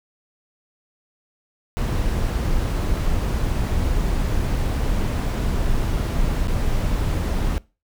brown noise with dropouts, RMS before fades -21 dBFS, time 1.77-7.58 s, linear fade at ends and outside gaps 0 ms, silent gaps 6.473-6.481 s, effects noise-tail reverb RT60 0.3 s tail -22 dB re dry

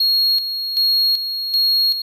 triangle tone with tremolo, 4294 Hz, C8, 44 cents sharp, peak -12 dBFS, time 0-2.02 s, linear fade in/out 5 ms, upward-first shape square, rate 1.3 Hz, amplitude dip 60%, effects none

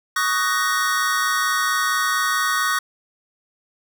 square chord, D# minor seventh, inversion third, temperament just, 1120.1 / 1244.5 / 1493.4 / 1866.8 Hz, C#6 / D#6 / F#6 / A#6, +18 / 0 / +16 / +2 cents, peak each -25 dBFS, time 0.16-2.79 s, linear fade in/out 5 ms, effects none

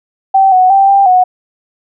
sine tone with pitch steps, 774 / 740 / 783 / 791 / 734 Hz, G5 / F#5 / G5 / G5 / F#5, -22 / 0 / -2 / +15 / -14 cents, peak -4 dBFS, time 0.34-1.24 s, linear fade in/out 10 ms, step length 180 ms, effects none

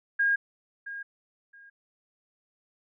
sine tone with echo, 1625 Hz, G#6, 38 cents flat, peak -21 dBFS, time 0.19-0.36 s, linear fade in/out 10 ms, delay 670 ms, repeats 2, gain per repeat -14 dB, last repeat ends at 1.7 s, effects none

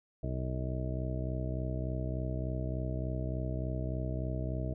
harmonic tone, 63.4 Hz, B1, 46 cents sharp, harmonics 1 / 2 / 3 / 4 / 5 / 6 / 7 / 9 / 10, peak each -36 / -36 / -43 / -46 / -43 / -50 / -47 / -51 / -43 dBFS, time 0.23-4.74 s, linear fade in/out 5 ms, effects none

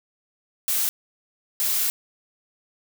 blue noise bursts at uneven times, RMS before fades -23 dBFS, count 2, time 0.68-0.89 / 1.6-1.9 s, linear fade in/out 0 ms, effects none

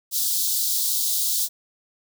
white high-pass noise, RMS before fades -23 dBFS, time 0.11-1.49 s, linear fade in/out 50 ms, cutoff 3600 Hz, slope 48 dB/octave, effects none

